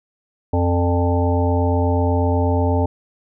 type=harmonic tone with a mistuned harmonic; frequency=88.2 Hz; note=F2; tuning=18 cents sharp; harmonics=1 / 3 / 5 / 7 / 9 / 10; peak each=-17 / -22 / -24 / -25 / -27 / -27 dBFS; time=0.53-2.86 s; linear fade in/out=5 ms; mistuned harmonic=7; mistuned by=-52 cents; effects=none